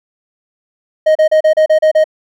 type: tone bursts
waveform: triangle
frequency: 624 Hz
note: D#5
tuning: 5 cents sharp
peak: -4 dBFS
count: 8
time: 1.06-2.042 s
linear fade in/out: 10 ms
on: 93 ms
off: 34 ms
effects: none

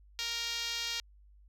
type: tone with band-pass filter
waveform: 5% pulse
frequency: 466.2 Hz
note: A#4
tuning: in tune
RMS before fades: -36 dBFS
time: 0.19-1 s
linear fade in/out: 0 ms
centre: 4200 Hz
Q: 0.95
effects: added 50 Hz sine -56 dBFS peak until 1.48 s

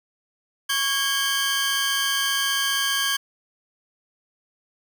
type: tone cluster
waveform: sawtooth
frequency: 1109 / 1636 / 3084 / 4555 Hz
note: C#6 / G#6 / G7 / C#8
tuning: 0 / -26 / -29 / +46 cents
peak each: -26 / -21 / -22 / -30 dBFS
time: 0.69-3.17 s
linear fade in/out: 10 ms
effects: none

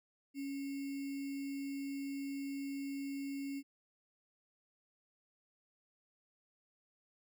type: tone with sample-and-hold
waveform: sine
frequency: 277.2 Hz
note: C#4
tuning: in tune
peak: -38 dBFS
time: 0.34-3.63 s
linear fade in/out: 50 ms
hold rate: 2450 Hz
effects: none

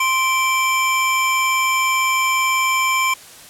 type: tone pair together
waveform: square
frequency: 1047 / 2333 Hz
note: C6 / D7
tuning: +1 / -12 cents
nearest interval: octave + major second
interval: 1387 cents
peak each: -19 dBFS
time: 0-3.14 s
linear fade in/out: 5 ms
effects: white hiss -41 dBFS RMS until 3.49 s + low-pass 12000 Hz 12 dB/octave

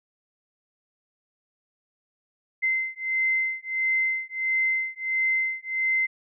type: beating tone pair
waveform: sine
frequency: 2070 / 2071.5 Hz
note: C7 / C7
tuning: -19 / -18 cents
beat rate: 1.5 Hz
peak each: -26 dBFS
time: 2.62-6.07 s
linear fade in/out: 20 ms
effects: none

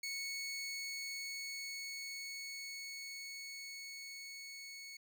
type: tone with level ramp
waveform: 20% pulse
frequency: 2211 Hz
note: C#7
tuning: 5 cents flat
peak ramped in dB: -34 to -43 dBFS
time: 0.03-4.97 s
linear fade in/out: 5 ms
effects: none

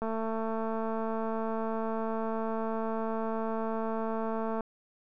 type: click train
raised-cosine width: 1 ms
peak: -21 dBFS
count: 1024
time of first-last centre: 0.02-4.607 s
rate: 223 Hz
effects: none

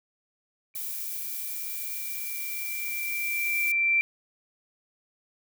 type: tone with exponential growth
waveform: sine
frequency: 2349 Hz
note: D7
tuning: in tune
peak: -19 dBFS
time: 0.74-4.01 s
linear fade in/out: 0 ms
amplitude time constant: 710 ms
type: noise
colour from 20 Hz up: violet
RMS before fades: -34 dBFS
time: 0.75-3.72 s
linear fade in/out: 5 ms
effects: none

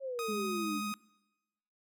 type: exponential sweep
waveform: sine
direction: down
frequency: 553 to 283.5 Hz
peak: -35 dBFS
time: 0-0.82 s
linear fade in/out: 50 ms
type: tone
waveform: sawtooth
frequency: 1251 Hz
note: D#6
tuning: 9 cents sharp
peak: -33 dBFS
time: 0.19-0.94 s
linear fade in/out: 0 ms
type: tone with vibrato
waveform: sine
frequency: 209.6 Hz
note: G#3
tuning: 16 cents sharp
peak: -36 dBFS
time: 0.28-0.93 s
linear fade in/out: 10 ms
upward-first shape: triangle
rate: 13 Hz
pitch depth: 40 cents each way
effects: noise-tail reverb RT60 1.0 s tail -23 dB re dry

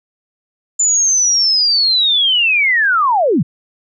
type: linear sweep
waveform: sine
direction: down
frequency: 7110 to 116.54 Hz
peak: -10 dBFS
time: 0.79-3.43 s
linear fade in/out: 10 ms
effects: none

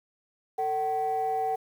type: tone pair together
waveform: sine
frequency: 447.9 / 760.9 Hz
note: A4 / F#5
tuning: +31 / +48 cents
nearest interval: major sixth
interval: 917 cents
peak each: -30 / -25 dBFS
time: 0.58-1.56 s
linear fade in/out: 10 ms
effects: tanh soft clip ceiling -21 dBFS + 9-bit

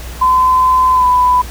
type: tone with pitch glide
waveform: sine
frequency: 1022 to 996.4 Hz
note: C6 to B5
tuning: -41 to +15 cents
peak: -7 dBFS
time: 0.21-1.42 s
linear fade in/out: 10 ms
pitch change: -44 cents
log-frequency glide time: 0.93-1.06 s
effects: added 60 Hz sine -26 dBFS peak until 1.5 s + pink hiss -32 dBFS RMS until 1.5 s

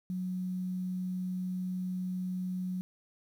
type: tone with quantisation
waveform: sine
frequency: 183.5 Hz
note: F#3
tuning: 14 cents flat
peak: -32 dBFS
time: 0.1-2.81 s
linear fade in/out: 0 ms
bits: 10
effects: none

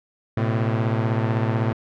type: beating tone pair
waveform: sawtooth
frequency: 111.5 / 127.5 Hz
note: A2 / C3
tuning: +23 / -44 cents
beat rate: 16 Hz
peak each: -17 / -21 dBFS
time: 0.37-1.73 s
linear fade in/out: 5 ms
effects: low-pass 2000 Hz 12 dB/octave

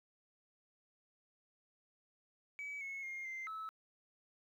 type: tone with pitch steps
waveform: sine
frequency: 2283 / 2188 / 2127 / 2085 / 1302 Hz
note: D7 / C#7 / C7 / C7 / E6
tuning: -50 / -23 / +28 / -7 / -22 cents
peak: -40 dBFS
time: 2.59-3.69 s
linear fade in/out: 0 ms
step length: 220 ms
effects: tanh soft clip ceiling -39 dBFS + 12-bit

